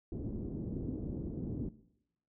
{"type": "low-pass noise", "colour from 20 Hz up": "white", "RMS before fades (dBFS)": -39, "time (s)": [0.12, 1.69], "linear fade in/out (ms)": 2, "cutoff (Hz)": 320, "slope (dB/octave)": 24, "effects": ["noise-tail reverb RT60 0.8 s tail -18 dB re dry"]}